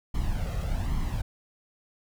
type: noise with flanger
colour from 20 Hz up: brown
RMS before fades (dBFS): -28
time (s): 0.14-1.22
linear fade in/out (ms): 10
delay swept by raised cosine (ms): 0.95 to 1.56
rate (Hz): 1.2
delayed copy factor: +0.65
effects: none